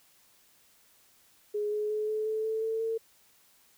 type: tone with pitch steps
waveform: sine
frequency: 417.5 / 422.1 / 426.8 / 431.5 / 436.2 / 441.1 / 445.9 / 450.8 Hz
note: G#4 / G#4 / G#4 / A4 / A4 / A4 / A4 / A4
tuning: +9 / +28 / +47 / -34 / -15 / +4 / +23 / +42 cents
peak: -28 dBFS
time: 1.54-2.98 s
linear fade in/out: 10 ms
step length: 180 ms
effects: white hiss -63 dBFS RMS until 3.77 s